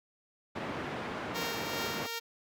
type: band-pass noise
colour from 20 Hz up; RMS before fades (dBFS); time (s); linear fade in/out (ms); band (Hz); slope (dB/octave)
pink; -38; 0.55-2.07; 10; 170 to 2100; 12
type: tone with tremolo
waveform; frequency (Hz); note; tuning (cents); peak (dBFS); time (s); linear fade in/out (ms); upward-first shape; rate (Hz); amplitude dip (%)
5% pulse; 462.4; A#4; -14; -22; 1.34-2.2; 20; triangle; 2.6; 45
effects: none

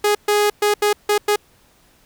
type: tone bursts at uneven times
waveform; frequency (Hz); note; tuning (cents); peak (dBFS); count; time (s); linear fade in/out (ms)
sawtooth; 415.3; G#4; 0; -10; 6; 0.04-0.15 / 0.28-0.5 / 0.62-0.74 / 0.82-0.93 / 1.09-1.18 / 1.28-1.36; 5
effects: pink hiss -55 dBFS RMS until 2.05 s

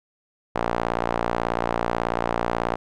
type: tone with band-pass filter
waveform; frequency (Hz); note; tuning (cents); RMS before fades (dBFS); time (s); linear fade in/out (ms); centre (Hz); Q
sawtooth; 58.27; A#1; 0; -25; 0.55-2.76; 10; 840; 1.2
effects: none

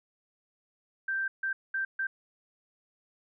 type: tone bursts at uneven times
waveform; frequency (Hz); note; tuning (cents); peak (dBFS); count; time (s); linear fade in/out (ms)
sine; 1568; G6; 0; -28; 4; 1.08-1.28 / 1.43-1.53 / 1.74-1.85 / 1.99-2.07; 5
effects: none

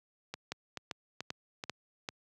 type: two click trains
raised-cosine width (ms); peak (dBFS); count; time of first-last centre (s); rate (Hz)
0.2; -19 / -21; 5 / 4; 0.52-2.089 / 0.34-1.639; 2.55 / 2.31
effects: high-pass 100 Hz 12 dB/octave

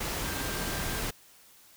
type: tone in noise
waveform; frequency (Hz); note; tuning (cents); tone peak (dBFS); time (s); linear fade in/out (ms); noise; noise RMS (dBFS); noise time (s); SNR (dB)
sine; 1580; G6; +13; -42; 0.25-1.01; 10; pink; -33; 0-1.11; -12
effects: white hiss -57 dBFS RMS until 1.76 s

